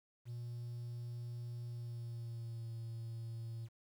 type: tone with pitch glide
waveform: triangle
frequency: 119.5 to 114.7 Hz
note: A#2 to A#2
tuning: +43 to -28 cents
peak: -39 dBFS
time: 0.25-3.69 s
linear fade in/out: 50 ms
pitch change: -71 cents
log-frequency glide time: 1.67-2.71 s
effects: tanh soft clip ceiling -36 dBFS + 11-bit